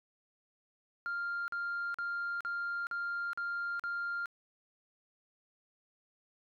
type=tone bursts; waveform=sine; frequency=1396.9 Hz; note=F6; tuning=in tune; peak=-32 dBFS; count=7; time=1.06-4.258 s; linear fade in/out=0 ms; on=420 ms; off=43 ms; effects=tanh soft clip ceiling -31 dBFS